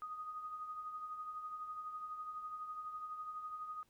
sine tone with tremolo, 1244.5 Hz, D#6, in tune, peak -40 dBFS, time 0.02-3.83 s, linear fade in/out 0 ms, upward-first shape triangle, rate 12 Hz, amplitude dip 55%, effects pink hiss -75 dBFS RMS until 3.89 s

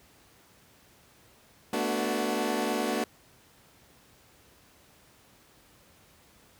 20% pulse chord, B minor seventh, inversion third, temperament equal with one note detuned, 220 / 243.3 / 293.7 / 370 Hz, A3 / B3 / D4 / F#4, 0 / -26 / 0 / 0 cents, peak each -28 dBFS, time 1.73-3.04 s, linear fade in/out 2 ms, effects pink hiss -59 dBFS RMS until 6.59 s + high-pass 60 Hz 12 dB/octave

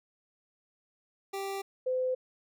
25% pulse / sine tone pair in turn, 392 / 511.2 Hz, G4 / C5, 0 / -40 cents, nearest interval perfect fourth, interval 460 cents, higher second, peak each -30 / -27 dBFS, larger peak second, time 1.33-1.62 / 1.86-2.15 s, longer neither, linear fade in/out 10 ms, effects none

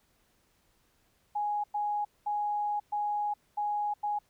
sine tone bursts at uneven times, 830.6 Hz, G#5, in tune, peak -28 dBFS, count 6, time 1.35-1.64 / 1.74-2.05 / 2.26-2.8 / 2.92-3.34 / 3.57-3.94 / 4.03-4.19 s, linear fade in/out 10 ms, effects pink hiss -70 dBFS RMS until 4.29 s

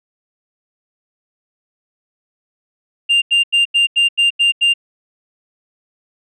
sine tone bursts, 2794 Hz, F7, in tune, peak -7 dBFS, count 8, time 3.09-4.739 s, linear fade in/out 20 ms, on 130 ms, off 87 ms, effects tanh soft clip ceiling -9 dBFS

